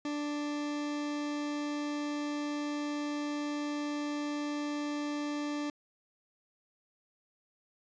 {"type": "tone", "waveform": "40% pulse", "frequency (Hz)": 293.7, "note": "D4", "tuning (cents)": 0, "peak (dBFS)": -32, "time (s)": [0.05, 5.7], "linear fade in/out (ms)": 2, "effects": ["resampled to 16000 Hz"]}